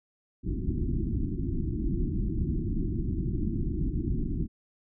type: low-pass noise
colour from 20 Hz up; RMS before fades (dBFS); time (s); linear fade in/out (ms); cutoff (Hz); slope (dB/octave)
pink; -29; 0.43-4.48; 50; 360; 96
effects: none